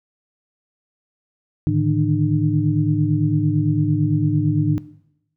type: tone cluster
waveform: sine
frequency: 107.3 / 147.5 / 156.4 / 301.3 Hz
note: A2 / D3 / D#3 / D4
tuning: -43 / +8 / +9 / +44 cents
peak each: -21 dBFS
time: 1.67-4.78 s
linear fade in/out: 0 ms
effects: noise-tail reverb RT60 0.8 s tail -18 dB re dry

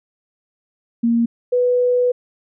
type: tone pair in turn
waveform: sine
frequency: 233.1 / 493.9 Hz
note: A#3 / B4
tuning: 0 / 0 cents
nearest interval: octave + minor second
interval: 1300 cents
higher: second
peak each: -13 dBFS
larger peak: neither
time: 1.03-1.26 / 1.52-2.12 s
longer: second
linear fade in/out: 10 ms
effects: none

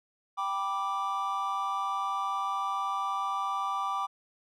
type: chord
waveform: triangle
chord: G major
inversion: none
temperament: equal with one note detuned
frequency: 784 / 981.5 / 1174.7 Hz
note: G5 / B5 / D6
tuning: 0 / -11 / 0 cents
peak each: -33 / -34 / -29 dBFS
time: 0.37-4.07 s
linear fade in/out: 20 ms
effects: none

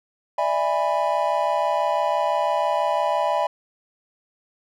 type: chord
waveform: triangle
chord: E dominant seventh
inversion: third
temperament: just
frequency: 593.3 / 659.3 / 824.1 / 988.9 Hz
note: D5 / E5 / G#5 / B5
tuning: +18 / 0 / -14 / +2 cents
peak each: -23 dBFS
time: 0.38-3.47 s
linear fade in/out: 5 ms
effects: none

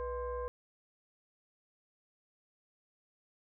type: tone with frequency modulation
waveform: sine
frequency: 491.3 Hz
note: B4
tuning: 9 cents flat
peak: -35 dBFS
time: 0-0.48 s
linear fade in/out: 0 ms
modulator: 552 Hz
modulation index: 0.94
effects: none

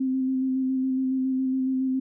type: tone with vibrato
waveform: sine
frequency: 261.6 Hz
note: C4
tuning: in tune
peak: -22 dBFS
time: 0-2 s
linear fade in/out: 10 ms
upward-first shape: square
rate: 7.2 Hz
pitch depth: 14 cents each way
effects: none

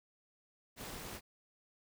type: noise with amplitude modulation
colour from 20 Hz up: pink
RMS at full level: -42 dBFS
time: 0.76-1.21 s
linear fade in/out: 50 ms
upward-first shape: sine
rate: 293 Hz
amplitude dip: 90%
effects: none

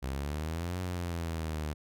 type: exponential two-way sweep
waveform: sawtooth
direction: up then down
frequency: 64.4 to 91.8 to 74.8 Hz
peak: -29 dBFS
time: 0.02-1.74 s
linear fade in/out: 20 ms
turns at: 0.79 s
effects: none

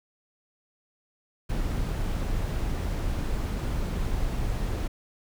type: noise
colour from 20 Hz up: brown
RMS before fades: -28 dBFS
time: 1.49-4.88 s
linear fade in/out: 10 ms
effects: none

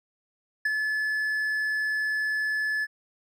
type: tone with ADSR envelope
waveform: triangle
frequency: 1725 Hz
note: A6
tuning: 35 cents flat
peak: -19 dBFS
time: 0.65-2.87 s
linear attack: 6 ms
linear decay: 25 ms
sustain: -4 dB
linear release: 38 ms
effects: none

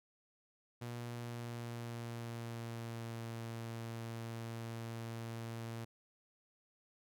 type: tone with pitch glide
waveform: sawtooth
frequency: 119.5 to 114.96 Hz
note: A#2 to A#2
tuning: +43 to -24 cents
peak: -38 dBFS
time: 0.81-5.85 s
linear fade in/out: 10 ms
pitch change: -67 cents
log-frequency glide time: 0.94-3.27 s
effects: none

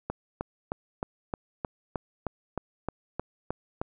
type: click train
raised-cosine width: 1 ms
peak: -16 dBFS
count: 13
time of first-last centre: 0.1-3.815 s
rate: 3.23 Hz
effects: none

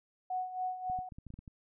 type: tone with tremolo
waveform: sine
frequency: 739 Hz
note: F#5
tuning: 2 cents flat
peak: -31 dBFS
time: 0.3-1.09 s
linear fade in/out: 5 ms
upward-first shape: sine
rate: 3.6 Hz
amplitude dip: 70%
type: clicks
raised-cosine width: 5 ms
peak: -35 dBFS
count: 9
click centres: 0.899 / 0.989 / 1.122 / 1.185 / 1.267 / 1.304 / 1.34 / 1.39 / 1.478 s
effects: none

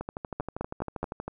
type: two click trains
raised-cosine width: 1 ms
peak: -20 / -16 dBFS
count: 17 / 4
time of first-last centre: 0.01-1.28 / 0.4-1.03 s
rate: 12.6 / 4.76 Hz
effects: none

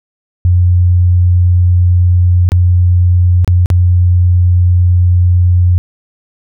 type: tone with dropouts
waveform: sine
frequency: 89.1 Hz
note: F2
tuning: 35 cents sharp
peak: -5 dBFS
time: 0.45-5.78 s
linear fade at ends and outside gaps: 0 ms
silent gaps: 2.49-2.519 / 3.446-3.477 / 3.659-3.702 s
effects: none

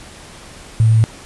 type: tone with sample-and-hold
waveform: sine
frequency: 111.4 Hz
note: A2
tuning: 22 cents sharp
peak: -8 dBFS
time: 0.8-1.04 s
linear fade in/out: 0 ms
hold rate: 8820 Hz
effects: pink hiss -38 dBFS RMS until 1.25 s + resampled to 24000 Hz

